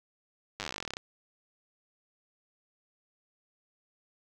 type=slowing click train; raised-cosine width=0.2 ms; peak=-18 dBFS; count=21; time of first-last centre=0.6-0.969 s; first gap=9 ms; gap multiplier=1.07; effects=none